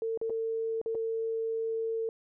sine tone with dropouts, 450.5 Hz, A4, 41 cents sharp, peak -29 dBFS, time 0.02-2.09 s, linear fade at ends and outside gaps 1 ms, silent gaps 0.175-0.214 / 0.297-0.303 / 0.815-0.86 / 0.948-0.952 s, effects none

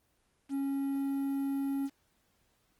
triangle tone with quantisation, 275.5 Hz, C#4, 11 cents flat, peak -28 dBFS, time 0.49-1.9 s, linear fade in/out 50 ms, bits 9, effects pink hiss -73 dBFS RMS until 2.79 s + Opus 24 kbps

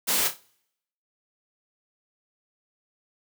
white noise with echo, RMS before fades -24 dBFS, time 0.07-0.29 s, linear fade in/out 20 ms, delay 30 ms, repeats 4, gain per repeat -9 dB, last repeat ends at 0.41 s, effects noise-tail reverb RT60 0.8 s tail -26 dB re dry + high-pass 150 Hz 12 dB/octave

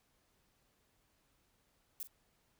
violet noise with echo, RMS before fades -42 dBFS, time 2-2.03 s, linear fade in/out 0 ms, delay 42 ms, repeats 1, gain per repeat -12 dB, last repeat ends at 2.072 s, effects pink hiss -75 dBFS RMS until 2.59 s

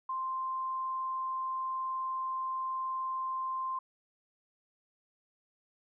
sine tone, 1046.5 Hz, C6, in tune, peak -32 dBFS, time 0.09-3.79 s, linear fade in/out 5 ms, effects none

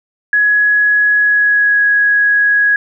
sine tone with pitch glide, 1679 to 1663.6 Hz, G#6 to G#6, +18 to +2 cents, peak -8 dBFS, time 0.33-2.76 s, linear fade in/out 2 ms, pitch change -16 cents, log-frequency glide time 1.2-1.83 s, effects none

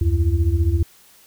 sine tone cluster, 74.4 / 89.3 / 336.2 Hz, D2 / F2 / E4, +23 / +39 / +34 cents, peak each -18 / -18 / -27 dBFS, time 0.01-0.83 s, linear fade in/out 5 ms, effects white hiss -51 dBFS RMS until 1.26 s

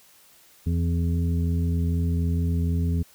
harmonic tone with a mistuned harmonic, 84.1 Hz, E2, 35 cents sharp, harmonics 1 / 2 / 3 / 5, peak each -22 / -27 / -32 / -40 dBFS, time 0.66-3.03 s, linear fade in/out 10 ms, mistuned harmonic 3, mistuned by +17 cents, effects white hiss -55 dBFS RMS until 3.14 s

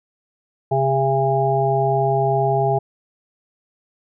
harmonic tone with a mistuned harmonic, 134.9 Hz, C#3, 47 cents flat, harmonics 1 / 3 / 5 / 6, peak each -21 / -21 / -21 / -21 dBFS, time 0.71-2.79 s, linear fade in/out 10 ms, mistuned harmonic 6, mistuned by +17 cents, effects none

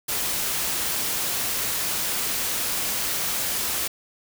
white noise, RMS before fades -26 dBFS, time 0.08-3.88 s, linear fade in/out 10 ms, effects none

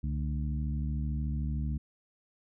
harmonic tone with a mistuned harmonic, 73.42 Hz, D2, in tune, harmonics 1 / 2 / 3 / 4, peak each -31 / -35 / -39 / -47 dBFS, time 0.03-1.78 s, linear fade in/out 10 ms, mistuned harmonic 1, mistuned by -120 cents, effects none

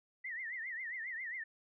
sine tone with vibrato, 1939 Hz, B6, 32 cents flat, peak -39 dBFS, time 0.24-1.44 s, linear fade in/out 10 ms, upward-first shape triangle, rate 7.4 Hz, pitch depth 180 cents each way, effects none

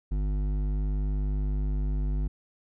sine tone with hard clipping, 50.2 Hz, G1, 42 cents sharp, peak -27 dBFS, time 0.11-2.28 s, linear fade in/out 10 ms, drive 11 dB, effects none

